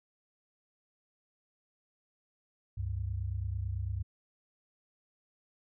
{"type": "tone pair together", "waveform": "sine", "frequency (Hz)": [69.3, 98.32], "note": ["C#2", "G2"], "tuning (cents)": [0, 6], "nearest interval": "tritone", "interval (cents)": 606, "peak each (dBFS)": [-36, -34], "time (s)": [2.77, 4.03], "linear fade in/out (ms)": 10, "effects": []}